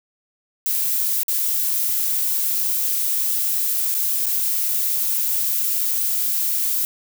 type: noise with dropouts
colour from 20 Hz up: violet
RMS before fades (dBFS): -21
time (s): 0.66-6.85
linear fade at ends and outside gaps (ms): 0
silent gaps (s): 1.232-1.282 / 3.943-3.949 / 4.259-4.266
effects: none